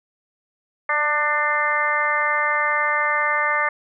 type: harmonic tone with a mistuned harmonic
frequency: 298 Hz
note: D4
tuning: 25 cents sharp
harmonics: 2 / 3 / 4 / 5 / 6 / 7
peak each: -28 / -27 / -23 / -29 / -23 / -24 dBFS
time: 0.89-3.69 s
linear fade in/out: 5 ms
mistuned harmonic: 2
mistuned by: -16 cents
effects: none